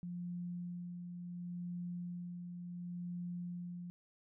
sine tone with tremolo, 175.8 Hz, F3, 12 cents sharp, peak -39 dBFS, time 0.03-3.9 s, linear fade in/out 0 ms, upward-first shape sine, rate 0.7 Hz, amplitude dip 40%, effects none

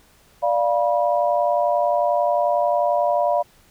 sine chord, B diminished, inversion first, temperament equal with one note detuned, 587.3 / 698.5 / 971.4 Hz, D5 / F5 / B5, 0 / 0 / -29 cents, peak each -20 / -20 / -24 dBFS, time 0.42-3.43 s, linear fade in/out 20 ms, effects pink hiss -55 dBFS RMS until 3.7 s

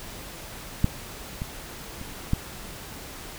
clicks, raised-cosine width 5 ms, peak -6 / -17 / -25 / -9 dBFS, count 4, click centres 0.844 / 1.419 / 2.014 / 2.334 s, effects pink hiss -40 dBFS RMS until 3.38 s

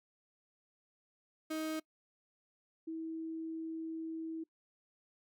35% pulse / sine tone pair in turn, 314.5 / 323.5 Hz, D#4 / E4, +19 / -32 cents, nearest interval unison, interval 49 cents, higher second, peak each -34 / -38 dBFS, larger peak first, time 1.5-1.8 / 2.87-4.44 s, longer second, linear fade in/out 10 ms, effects noise-tail reverb RT60 0.1 s tail -23 dB re dry

